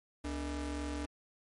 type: ring-modulated tone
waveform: 40% pulse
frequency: 180.2 Hz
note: F#3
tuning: 45 cents flat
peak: -32 dBFS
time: 0.24-1.06 s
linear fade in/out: 10 ms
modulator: 112 Hz
effects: MP3 48 kbps